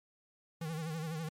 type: tone with vibrato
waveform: square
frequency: 160 Hz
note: D#3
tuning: 49 cents sharp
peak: -37 dBFS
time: 0.61-1.29 s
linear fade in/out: 5 ms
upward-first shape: sine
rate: 12 Hz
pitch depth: 80 cents each way
effects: MP3 64 kbps